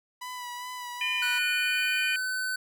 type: tone with vibrato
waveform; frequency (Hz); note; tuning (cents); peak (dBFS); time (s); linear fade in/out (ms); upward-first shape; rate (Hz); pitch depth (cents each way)
sawtooth; 987.8; B5; 0; -32; 0.21-1.39; 10; sine; 2.5; 27
type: harmonic tone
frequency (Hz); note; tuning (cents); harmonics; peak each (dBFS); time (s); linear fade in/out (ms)
606; D#5; -46; 3 / 4 / 5; -37 / -28 / -32; 1.01-2.16; 2
type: tone with pitch glide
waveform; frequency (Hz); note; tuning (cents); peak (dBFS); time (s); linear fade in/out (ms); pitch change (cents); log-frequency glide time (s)
square; 1480 to 1513.7; F#6 to F#6; 0 to +39; -29; 1.22-2.56; 5; +39; 1.52-2.02
effects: none